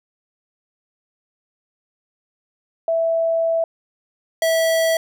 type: tone pair in turn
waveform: sine / square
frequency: 659.3 / 652.9 Hz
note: E5 / E5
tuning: 0 / -17 cents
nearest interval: unison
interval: 17 cents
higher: first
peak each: -16 dBFS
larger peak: neither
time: 2.88-3.64 / 4.42-4.97 s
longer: first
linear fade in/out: 2 ms
effects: none